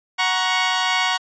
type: chord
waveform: 15% pulse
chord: F# major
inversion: none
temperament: equal with one note detuned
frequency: 740 / 942.6 / 1108.7 Hz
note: F#5 / A#5 / C#6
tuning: 0 / +19 / 0 cents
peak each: -16 dBFS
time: 0.18-1.18 s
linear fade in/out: 20 ms
effects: resampled to 16000 Hz